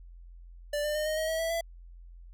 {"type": "tone with pitch steps", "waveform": "square", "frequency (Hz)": [587.3, 598.3, 609.4, 620.8, 632.4, 644.2, 656.2, 668.4], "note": ["D5", "D5", "D#5", "D#5", "D#5", "E5", "E5", "E5"], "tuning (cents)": [0, 32, -36, -4, 28, -40, -8, 24], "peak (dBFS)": -29, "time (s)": [0.73, 1.61], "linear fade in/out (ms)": 5, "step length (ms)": 110, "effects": ["added 43 Hz sine -46 dBFS peak until 2.33 s"]}